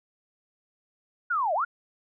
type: linear two-way sweep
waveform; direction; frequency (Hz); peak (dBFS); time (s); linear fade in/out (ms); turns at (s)
sine; down then up; 1494 to 587.3 to 1494; -23; 1.3-1.65; 10; 1.54
effects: none